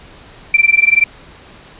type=tone with amplitude modulation; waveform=sine; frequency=2349 Hz; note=D7; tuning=in tune; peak=-4 dBFS; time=0.54-1.04 s; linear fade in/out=2 ms; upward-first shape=sine; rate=21 Hz; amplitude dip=95%; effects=pink hiss -40 dBFS RMS until 1.79 s + resampled to 8000 Hz